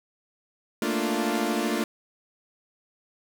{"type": "chord", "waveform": "sawtooth", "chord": "Bb major seventh", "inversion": "third", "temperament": "equal", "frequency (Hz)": [220, 233.1, 293.7, 349.2], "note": ["A3", "Bb3", "D4", "F4"], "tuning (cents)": [0, 0, 0, 0], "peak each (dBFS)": -26, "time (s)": [0.82, 1.84], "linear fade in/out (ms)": 2, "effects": []}